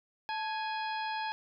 harmonic tone with a mistuned harmonic, 831 Hz, G#5, 1 cent sharp, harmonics 1 / 2 / 3 / 4 / 5 / 6, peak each -34 / -40 / -44 / -46 / -48 / -50 dBFS, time 0.29-1.32 s, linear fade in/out 0 ms, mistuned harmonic 1, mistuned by +87 cents, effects none

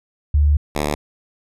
sine / 5% pulse tone pair in turn, 73.42 / 74.27 Hz, D2 / D2, 0 / +20 cents, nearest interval unison, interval 20 cents, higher second, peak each -11 / -8 dBFS, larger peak second, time 0.34-0.57 / 0.75-0.95 s, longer first, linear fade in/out 5 ms, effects resampled to 32000 Hz

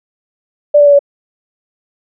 sine tone with pitch steps, 587.3 / 580.6 / 573.9 / 567.3 Hz, D5 / D5 / D5 / C#5, 0 / -20 / -40 / +40 cents, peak -3 dBFS, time 0.74-0.992 s, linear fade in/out 10 ms, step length 63 ms, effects none

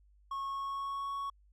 triangle tone with pitch glide, 1095 to 1112.2 Hz, C#6 to C#6, -22 to +5 cents, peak -33 dBFS, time 0.31-1.3 s, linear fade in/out 5 ms, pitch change +27 cents, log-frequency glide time 0.44-1.13 s, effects added 50 Hz sine -61 dBFS peak until 1.52 s

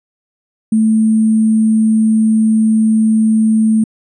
sine tone with sample-and-hold, 220 Hz, A3, in tune, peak -8 dBFS, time 0.72-3.84 s, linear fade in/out 5 ms, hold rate 8820 Hz, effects resampled to 32000 Hz

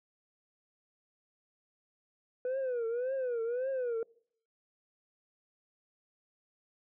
sine tone with vibrato, 493.9 Hz, B4, in tune, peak -28 dBFS, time 2.45-4.03 s, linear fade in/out 2 ms, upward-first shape triangle, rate 1.8 Hz, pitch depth 170 cents each way, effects noise-tail reverb RT60 0.6 s tail -25 dB re dry + tanh soft clip ceiling -30 dBFS

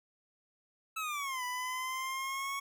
25% pulse exponential two-way sweep, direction down then up, 1318.5 to 987.8 to 1111 Hz, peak -31 dBFS, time 0.96-2.6 s, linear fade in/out 10 ms, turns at 1.44 s, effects none

